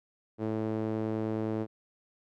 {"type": "tone with band-pass filter", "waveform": "sawtooth", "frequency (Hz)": 109.6, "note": "A2", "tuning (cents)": -6, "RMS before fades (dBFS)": -32, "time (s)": [0.38, 1.67], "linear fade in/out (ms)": 50, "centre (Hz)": 370, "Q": 1.4, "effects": []}